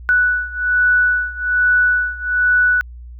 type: beating tone pair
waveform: sine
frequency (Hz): 1480 / 1481.2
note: F#6 / F#6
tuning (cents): 0 / +1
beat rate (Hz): 1.2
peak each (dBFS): -15 / -17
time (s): 0.09-2.81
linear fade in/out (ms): 0
effects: added 60 Hz sine -32 dBFS peak until 3.19 s